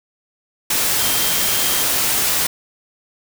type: tone in noise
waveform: sine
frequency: 3175 Hz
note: G7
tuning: 21 cents sharp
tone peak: -28 dBFS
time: 0.99-1.83 s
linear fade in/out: 5 ms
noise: white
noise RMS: -18 dBFS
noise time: 0.7-2.47 s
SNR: -13 dB
effects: none